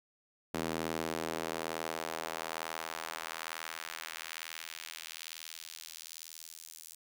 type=tone with high-pass filter sweep; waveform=sawtooth; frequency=81.1 Hz; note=E2; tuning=28 cents flat; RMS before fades=-41 dBFS; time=0.54-6.95 s; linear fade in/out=5 ms; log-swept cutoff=260 to 7400 Hz; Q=0.95; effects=none